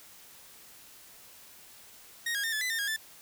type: tone with pitch steps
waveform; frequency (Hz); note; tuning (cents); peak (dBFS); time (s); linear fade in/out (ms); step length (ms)
sawtooth; 1867 / 1638 / 1817 / 1727 / 2006 / 1816 / 1638 / 1760; A#6 / G#6 / A#6 / A6 / B6 / A#6 / G#6 / A6; +2 / -24 / -45 / -33 / +26 / -46 / -24 / 0; -26; 2.26-2.964; 5; 88
effects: white hiss -53 dBFS RMS until 3.21 s